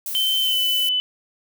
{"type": "noise", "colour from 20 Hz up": "violet", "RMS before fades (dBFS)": -28, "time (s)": [0.06, 0.89], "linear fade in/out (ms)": 2}
{"type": "tone with pitch glide", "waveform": "sine", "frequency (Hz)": [3081, 3000], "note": ["G7", "F#7"], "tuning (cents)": [-31, 23], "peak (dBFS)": -18, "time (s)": [0.15, 1], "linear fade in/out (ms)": 0, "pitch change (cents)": -46, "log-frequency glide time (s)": [0.43, 0.59]}
{"effects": []}